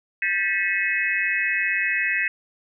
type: tone cluster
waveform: sine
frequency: 1585 / 1768 / 1953 / 2158 / 2561 Hz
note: G6 / A6 / B6 / C#7 / D#7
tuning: +19 / +8 / -20 / -47 / +49 cents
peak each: -30 / -28 / -24 / -29 / -26 dBFS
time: 0.22-2.28 s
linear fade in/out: 2 ms
effects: none